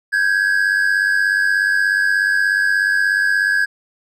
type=tone pair together; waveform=triangle; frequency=1568 / 1664.7 Hz; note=G6 / G#6; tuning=0 / +4 cents; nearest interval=minor second; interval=104 cents; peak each=-16 / -14 dBFS; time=0.12-3.66 s; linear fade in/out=20 ms; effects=none